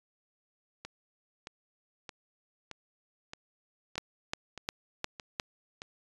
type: two click trains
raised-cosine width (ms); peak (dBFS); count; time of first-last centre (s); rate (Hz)
0.2; -24 / -14; 9 / 5; 0.85-5.819 / 3.98-5.398; 1.61 / 2.82
effects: resampled to 24000 Hz